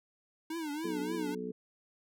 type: tone with vibrato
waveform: square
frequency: 311.1 Hz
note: D#4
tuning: in tune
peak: -36 dBFS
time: 0.5-1.35 s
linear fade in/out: 5 ms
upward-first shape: triangle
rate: 3.5 Hz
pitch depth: 160 cents each way
type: harmonic tone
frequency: 61.74 Hz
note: B1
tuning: in tune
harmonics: 3 / 4 / 5 / 6 / 7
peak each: -42 / -41 / -48 / -48 / -39 dBFS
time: 0.84-1.52 s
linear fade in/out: 10 ms
effects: none